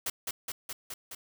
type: noise with echo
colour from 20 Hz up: white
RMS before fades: -32 dBFS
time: 0.06-0.1 s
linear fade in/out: 5 ms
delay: 210 ms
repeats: 5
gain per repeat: -2 dB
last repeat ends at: 1.15 s
effects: none